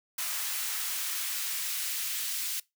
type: noise with high-pass filter sweep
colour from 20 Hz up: white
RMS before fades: -33 dBFS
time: 0.18-2.6 s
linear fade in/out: 5 ms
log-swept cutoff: 1100 to 2300 Hz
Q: 0.81
effects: noise-tail reverb RT60 0.2 s tail -22 dB re dry